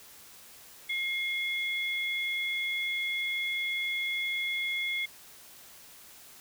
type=tone pair together; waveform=sine; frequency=2141 / 3385 Hz; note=C7 / G#7; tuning=+39 / +32 cents; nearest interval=minor sixth; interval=793 cents; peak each=-30 / -35 dBFS; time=0.89-5.06 s; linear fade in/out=10 ms; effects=white hiss -52 dBFS RMS until 6.4 s